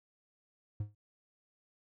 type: tone with exponential decay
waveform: triangle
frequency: 104.1 Hz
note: G#2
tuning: 5 cents sharp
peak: -28 dBFS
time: 0.8-0.95 s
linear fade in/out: 5 ms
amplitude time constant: 31 ms
effects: none